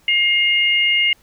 sine tone pair together, 2128 / 2840 Hz, C7 / F7, +29 / +28 cents, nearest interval perfect fourth, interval 499 cents, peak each -16 dBFS, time 0.08-1.13 s, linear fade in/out 2 ms, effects pink hiss -55 dBFS RMS until 1.22 s

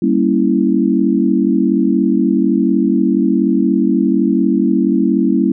sine chord, G diminished seventh, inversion none, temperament equal, 196 / 233.1 / 277.2 / 329.6 Hz, G3 / Bb3 / Db4 / Fb4, 0 / 0 / 0 / 0 cents, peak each -16 dBFS, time 0.02-5.52 s, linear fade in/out 5 ms, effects none

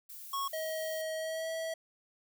violet noise, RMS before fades -47 dBFS, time 0.09-1.02 s, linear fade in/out 10 ms
square tone, 1100 Hz, C#6, 14 cents flat, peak -33 dBFS, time 0.33-0.48 s, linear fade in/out 5 ms
square tone with pitch glide, 635 to 649.5 Hz, D#5 to E5, +35 to -26 cents, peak -35 dBFS, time 0.53-1.74 s, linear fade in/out 5 ms, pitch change +39 cents, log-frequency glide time 1.15-1.5 s
effects none

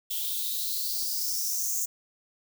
violet noise with high-pass filter sweep, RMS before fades -30 dBFS, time 0.1-1.86 s, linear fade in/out 10 ms, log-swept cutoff 3200 to 6700 Hz, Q 6.4, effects none

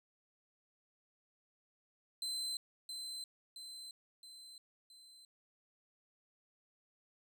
35% pulse tone with echo, 4067 Hz, C8, 50 cents flat, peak -36 dBFS, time 2.22-2.57 s, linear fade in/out 2 ms, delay 670 ms, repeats 4, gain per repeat -5 dB, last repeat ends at 5.25 s, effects none

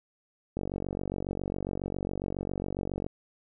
click train, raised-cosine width 2 ms, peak -19 dBFS, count 119, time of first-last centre 0.57-3.065 s, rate 47.3 Hz, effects none

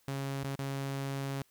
sawtooth tone with dropouts, 137.3 Hz, C#3, 16 cents flat, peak -30 dBFS, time 0.08-1.42 s, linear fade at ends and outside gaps 0 ms, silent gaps 0.433-0.445 / 0.555-0.591 s, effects white hiss -69 dBFS RMS until 1.5 s

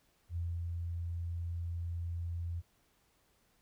sine tone with ADSR envelope, 85.3 Hz, F2, 40 cents flat, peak -33 dBFS, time 0.29-2.62 s, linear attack 75 ms, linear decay 250 ms, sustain -2 dB, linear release 32 ms, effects pink hiss -72 dBFS RMS until 3.61 s

